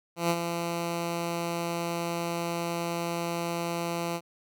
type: tone with ADSR envelope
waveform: 10% pulse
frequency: 170.1 Hz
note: F3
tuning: 45 cents flat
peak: -14 dBFS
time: 0.16-4.21 s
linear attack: 140 ms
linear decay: 51 ms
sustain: -7 dB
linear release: 55 ms
effects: none